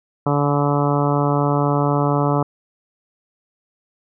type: harmonic tone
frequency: 144.1 Hz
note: D3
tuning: 33 cents flat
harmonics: 1 / 2 / 3 / 4 / 5 / 6 / 7 / 8 / 9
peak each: -19 / -22 / -24 / -25 / -26 / -27 / -27 / -28 / -29 dBFS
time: 0.26-2.43 s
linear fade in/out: 5 ms
effects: none